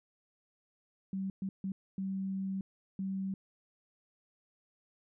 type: tone bursts at uneven times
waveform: sine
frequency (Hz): 192.4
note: G3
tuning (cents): -32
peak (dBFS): -33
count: 5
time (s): 1.13-1.3 / 1.42-1.49 / 1.64-1.72 / 1.98-2.61 / 2.99-3.34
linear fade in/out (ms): 2
effects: none